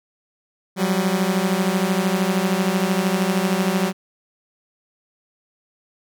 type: beating tone pair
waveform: sawtooth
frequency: 182.2 / 195.2 Hz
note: F#3 / G3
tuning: -26 / -7 cents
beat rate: 13 Hz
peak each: -17 dBFS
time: 0.76-3.93 s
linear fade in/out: 50 ms
effects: none